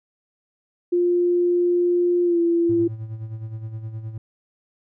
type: tone with pitch glide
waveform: sine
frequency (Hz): 351.6 to 339.4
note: F4 to F4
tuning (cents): +12 to -49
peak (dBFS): -16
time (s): 0.92-2.88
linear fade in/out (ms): 10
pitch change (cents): -61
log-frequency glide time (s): 2.24-2.39
type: tone with tremolo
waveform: triangle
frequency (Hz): 110.6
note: A2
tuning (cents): +9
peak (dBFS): -25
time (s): 2.69-4.18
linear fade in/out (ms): 5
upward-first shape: sine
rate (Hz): 9.6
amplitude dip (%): 60
effects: none